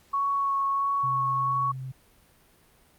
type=tone with vibrato; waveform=sine; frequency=1108.7 Hz; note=C#6; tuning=in tune; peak=-23 dBFS; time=0.13-1.72 s; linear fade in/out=10 ms; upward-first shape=sine; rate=1.5 Hz; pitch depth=12 cents each way
type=tone; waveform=sine; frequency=130.9 Hz; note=C3; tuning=1 cent sharp; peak=-33 dBFS; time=1.03-1.92 s; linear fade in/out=10 ms
effects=pink hiss -60 dBFS RMS until 2.98 s + Opus 48 kbps